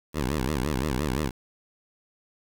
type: tone with vibrato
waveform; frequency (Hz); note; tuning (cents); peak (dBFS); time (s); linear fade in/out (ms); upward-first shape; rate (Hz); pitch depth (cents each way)
10% pulse; 69.3; C#2; 0; -17; 0.13-1.32; 50; sine; 5.8; 220
effects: 8-bit